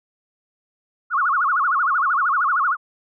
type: tone with vibrato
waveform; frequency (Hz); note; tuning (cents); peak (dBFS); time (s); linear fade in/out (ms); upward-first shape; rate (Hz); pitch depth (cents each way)
sine; 1259; D#6; +20; -16; 1.1-2.77; 50; sine; 13; 270
effects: none